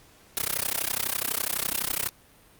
white noise with amplitude modulation, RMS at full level -24 dBFS, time 0.37-2.09 s, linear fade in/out 0 ms, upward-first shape sine, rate 32 Hz, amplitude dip 100%, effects pink hiss -56 dBFS RMS until 2.59 s + Opus 48 kbps

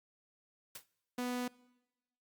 white noise with exponential decay, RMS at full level -41 dBFS, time 0.75-0.86 s, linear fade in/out 5 ms, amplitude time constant 23 ms
sawtooth tone, 247.3 Hz, B3, 3 cents sharp, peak -31 dBFS, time 1.18-1.48 s, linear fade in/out 5 ms
effects noise-tail reverb RT60 1.0 s tail -23 dB re dry + Opus 48 kbps

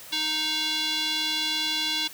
square tone with band-pass filter, 311.1 Hz, D#4, in tune, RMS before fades -27 dBFS, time 0.12-2.08 s, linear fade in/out 10 ms, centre 3700 Hz, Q 3.4, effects white hiss -44 dBFS RMS until 2.13 s + high-pass 60 Hz 12 dB/octave

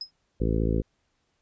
sine tone with exponential decay, 5110 Hz, D#8, 45 cents sharp, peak -28 dBFS, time 0.01-0.11 s, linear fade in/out 2 ms, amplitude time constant 21 ms
harmonic tone, 55 Hz, A1, in tune, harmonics 1 / 2 / 3 / 4 / 5 / 6 / 7 / 8 / 9, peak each -26 / -29 / -31 / -32 / -33 / -34 / -34 / -35 / -36 dBFS, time 0.4-0.82 s, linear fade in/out 10 ms
effects pink hiss -73 dBFS RMS until 1.41 s + resampled to 16000 Hz

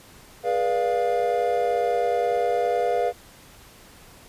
triangle chord, G# diminished seventh, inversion none, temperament equal with one note detuned, 415.3 / 485.1 / 587.3 / 698.5 Hz, G#4 / B4 / D5 / F5, 0 / -31 / 0 / 0 cents, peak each -27 / -22 / -28 / -22 dBFS, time 0.43-3.13 s, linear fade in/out 50 ms, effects pink hiss -49 dBFS RMS until 4.28 s + resampled to 32000 Hz

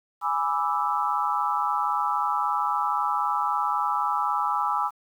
sine chord, E dominant seventh, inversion first, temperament equal, 830.6 / 987.8 / 1174.7 / 1318.5 Hz, G#5 / B5 / D6 / E6, 0 / 0 / 0 / 0 cents, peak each -28 dBFS, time 0.21-4.91 s, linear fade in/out 50 ms, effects 9-bit

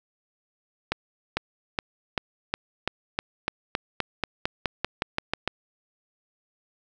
accelerating click train, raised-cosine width 0.3 ms, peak -8 dBFS, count 18, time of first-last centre 0.92-5.476 s, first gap 450 ms, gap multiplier 0.93, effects none

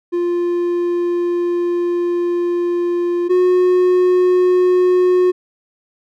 triangle tone pair in turn, 349.2 / 363.3 Hz, F4 / F#4, 0 / -32 cents, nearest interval minor second, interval 68 cents, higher second, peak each -13 / -8 dBFS, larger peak second, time 0.12-3.29 / 3.29-5.32 s, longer first, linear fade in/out 20 ms, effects none

